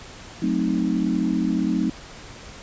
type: chord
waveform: sine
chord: F# diminished seventh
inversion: none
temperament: equal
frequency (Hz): 185 / 220 / 261.6 / 311.1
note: F#3 / A3 / C4 / Eb4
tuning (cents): 0 / 0 / 0 / 0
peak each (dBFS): -25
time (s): 0.42-1.9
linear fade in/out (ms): 5
effects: pink hiss -41 dBFS RMS until 2.62 s + resampled to 16000 Hz